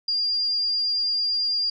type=tone; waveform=sine; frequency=4803 Hz; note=D8; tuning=38 cents sharp; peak=-21 dBFS; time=0.08-1.7 s; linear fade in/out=5 ms; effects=none